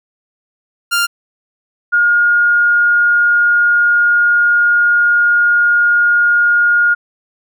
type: tone pair in turn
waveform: sawtooth / sine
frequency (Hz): 1396.9 / 1425.4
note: F6 / F6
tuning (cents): 0 / +35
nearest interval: unison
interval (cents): 35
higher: second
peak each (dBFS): -8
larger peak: neither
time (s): 0.91-1.07 / 1.92-6.95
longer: second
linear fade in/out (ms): 20
effects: none